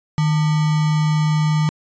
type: tone with sample-and-hold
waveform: sine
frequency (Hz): 154.2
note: D#3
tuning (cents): -15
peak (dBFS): -14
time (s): 0.18-1.69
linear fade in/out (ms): 0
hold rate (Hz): 1050
effects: resampled to 16000 Hz